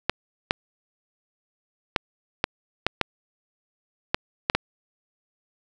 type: clicks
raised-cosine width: 0.3 ms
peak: -3 dBFS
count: 9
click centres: 0.096 / 0.509 / 1.962 / 2.441 / 2.866 / 3.013 / 4.145 / 4.499 / 4.55 s
effects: none